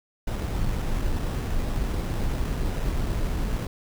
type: noise with sample-and-hold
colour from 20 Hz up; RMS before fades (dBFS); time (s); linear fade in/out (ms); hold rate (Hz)
brown; -26; 0.27-3.67; 5; 4410
effects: none